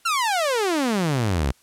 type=exponential sweep; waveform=sawtooth; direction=down; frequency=1416 to 61.74 Hz; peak=-16 dBFS; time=0.05-1.52 s; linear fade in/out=10 ms; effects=white hiss -58 dBFS RMS until 1.62 s + low-pass 11000 Hz 12 dB/octave